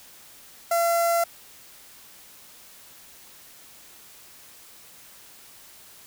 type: tone with notch filter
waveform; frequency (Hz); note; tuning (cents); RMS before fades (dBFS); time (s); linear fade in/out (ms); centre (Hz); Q
sawtooth; 680; F5; -46; -22; 0.71-1.24; 5; 3200; 0.58
effects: white hiss -49 dBFS RMS until 6.06 s